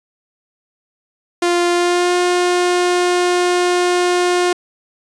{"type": "tone with pitch glide", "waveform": "sawtooth", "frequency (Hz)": [349.2, 356.3], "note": ["F4", "F4"], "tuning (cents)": [0, 35], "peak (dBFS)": -9, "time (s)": [1.42, 4.53], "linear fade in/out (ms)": 5, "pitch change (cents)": 35, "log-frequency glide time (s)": [1.72, 2.15], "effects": ["resampled to 22050 Hz"]}